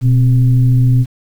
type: tone with frequency modulation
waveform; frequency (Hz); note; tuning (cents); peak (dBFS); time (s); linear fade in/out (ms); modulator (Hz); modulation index
sine; 123.47; B2; 0; -7; 0.01-1.06; 50; 140; 0.42
effects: 7-bit